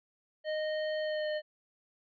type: tone with pitch glide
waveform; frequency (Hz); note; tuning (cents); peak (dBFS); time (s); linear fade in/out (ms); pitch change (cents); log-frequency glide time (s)
square; 618 to 609.8; D#5 to D#5; -12 to -35; -32; 0.44-1.42; 50; -23; 1.01-1.29
effects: resampled to 11025 Hz